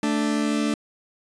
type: tone pair together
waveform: 40% pulse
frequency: 220 / 293.5 Hz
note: A3 / D4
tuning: 0 / -1 cents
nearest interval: perfect fourth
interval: 499 cents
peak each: -23 dBFS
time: 0.03-0.74 s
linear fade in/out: 2 ms
effects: resampled to 22050 Hz